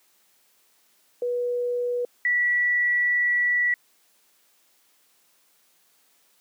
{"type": "tone pair in turn", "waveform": "sine", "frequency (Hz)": [487.4, 1949.6], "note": ["B4", "B6"], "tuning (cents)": [-23, -23], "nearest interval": "2 octaves", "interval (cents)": 2400, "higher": "second", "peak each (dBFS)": [-23, -19], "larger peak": "second", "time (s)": [[1.22, 2.05], [2.25, 3.74]], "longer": "second", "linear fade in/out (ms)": 2, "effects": ["white hiss -63 dBFS RMS until 6.4 s", "high-pass 200 Hz 12 dB/octave"]}